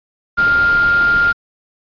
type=tone in noise; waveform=sine; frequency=1403 Hz; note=F6; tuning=8 cents sharp; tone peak=-10 dBFS; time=0.37-1.33 s; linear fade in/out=20 ms; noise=pink; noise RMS=-26 dBFS; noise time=0.37-1.33 s; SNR=+13 dB; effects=resampled to 11025 Hz